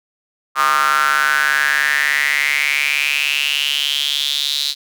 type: tone with high-pass filter sweep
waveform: square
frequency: 71.7 Hz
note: D2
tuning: 41 cents flat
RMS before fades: -17 dBFS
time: 0.55-4.75 s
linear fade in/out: 50 ms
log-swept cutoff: 1200 to 4000 Hz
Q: 6.9
effects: none